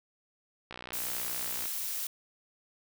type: click train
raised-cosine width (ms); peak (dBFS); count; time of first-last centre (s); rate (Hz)
0.3; -25; 59; 0.71-1.656; 61.3
type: noise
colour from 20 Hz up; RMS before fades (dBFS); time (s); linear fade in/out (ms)
blue; -35; 0.93-2.07; 2
effects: none